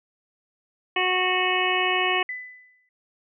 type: harmonic tone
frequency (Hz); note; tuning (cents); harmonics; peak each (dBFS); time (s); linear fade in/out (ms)
367.5; F#4; -12; 1 / 2 / 3 / 5 / 6 / 7 / 8; -28 / -28 / -28 / -28 / -28 / -28 / -28; 0.96-2.23; 5
type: tone with exponential decay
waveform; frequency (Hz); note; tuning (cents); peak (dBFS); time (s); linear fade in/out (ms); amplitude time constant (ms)
sine; 2000; B6; +21; -27; 2.29-2.89; 2; 130
effects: none